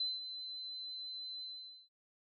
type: tone with ADSR envelope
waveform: sine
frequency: 4047 Hz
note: B7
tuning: 42 cents sharp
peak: -32 dBFS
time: 0-1.89 s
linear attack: 5 ms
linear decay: 190 ms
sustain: -10 dB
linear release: 470 ms
effects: none